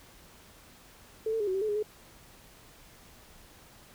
sine tone with pitch steps, 440 / 448.7 / 413.8 / 374.5 / 386.2 / 431 / 413.6 / 425.2 Hz, A4 / A4 / G#4 / F#4 / G4 / A4 / G#4 / G#4, 0 / +34 / -6 / +21 / -26 / -36 / -7 / +41 cents, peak -27 dBFS, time 1.26-1.828 s, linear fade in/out 5 ms, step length 71 ms, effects pink hiss -55 dBFS RMS until 3.94 s

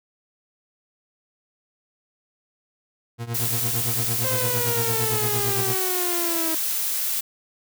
40% pulse tone with tremolo, 117.4 Hz, A#2, 13 cents sharp, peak -23 dBFS, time 3.18-5.76 s, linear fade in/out 50 ms, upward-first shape triangle, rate 8.8 Hz, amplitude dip 90%
blue noise, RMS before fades -25 dBFS, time 3.34-7.21 s, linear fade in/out 10 ms
sawtooth exponential sweep, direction down, 524 to 320 Hz, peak -23 dBFS, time 4.24-6.55 s, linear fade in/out 5 ms
effects none

